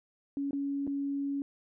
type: tone with dropouts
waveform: sine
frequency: 280 Hz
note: C#4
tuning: 18 cents sharp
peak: -30 dBFS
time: 0.37-1.42 s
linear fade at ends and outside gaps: 1 ms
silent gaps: 0.509-0.531 / 0.868-0.875 s
effects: none